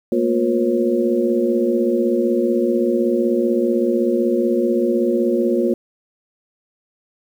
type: tone cluster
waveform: sine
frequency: 221.9 / 237.8 / 357.5 / 476.9 / 542 Hz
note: A3 / A#3 / F4 / A#4 / C#5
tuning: +15 / +35 / +41 / +39 / -39 cents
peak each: -27 / -20 / -18 / -24 / -23 dBFS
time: 0.12-5.74 s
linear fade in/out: 2 ms
effects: 8-bit